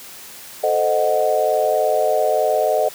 sine chord, A diminished seventh, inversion none, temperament equal, 440 / 523.3 / 622.3 / 740 Hz, A4 / C5 / Eb5 / Gb5, 0 / 0 / 0 / 0 cents, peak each -22 / -22 / -18 / -21 dBFS, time 0.63-2.89 s, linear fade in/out 10 ms, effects white hiss -38 dBFS RMS until 2.94 s + high-pass 100 Hz 12 dB/octave

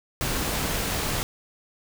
pink noise, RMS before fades -27 dBFS, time 0.21-1.23 s, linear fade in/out 0 ms, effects none

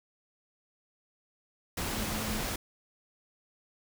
sine tone in noise, 215.1 Hz, A3, 39 cents flat, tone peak -37 dBFS, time 1.93-2.41 s, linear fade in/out 5 ms, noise pink, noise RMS -34 dBFS, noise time 1.77-2.56 s, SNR -6 dB, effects none

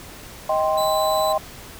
sine chord, C minor, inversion first, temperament just, 627.9 / 784.9 / 1046.5 Hz, Eb5 / G5 / C6, +16 / +2 / 0 cents, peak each -20 / -23 / -24 dBFS, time 0.49-1.38 s, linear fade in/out 5 ms
sawtooth tone, 3980 Hz, B7, 13 cents sharp, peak -25 dBFS, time 0.77-1.33 s, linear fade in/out 10 ms
effects pink hiss -40 dBFS RMS until 1.79 s

